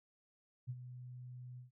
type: tone with ADSR envelope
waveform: sine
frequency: 124.7 Hz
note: B2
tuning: 17 cents sharp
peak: -37 dBFS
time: 0.67-1.71 s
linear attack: 27 ms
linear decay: 48 ms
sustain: -10 dB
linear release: 130 ms
effects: none